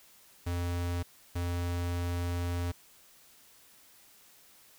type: tone bursts at uneven times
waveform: square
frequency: 87.31 Hz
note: F2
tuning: in tune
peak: -31 dBFS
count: 2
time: 0.46-1.03 / 1.35-2.72 s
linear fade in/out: 10 ms
effects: white hiss -59 dBFS RMS until 4.78 s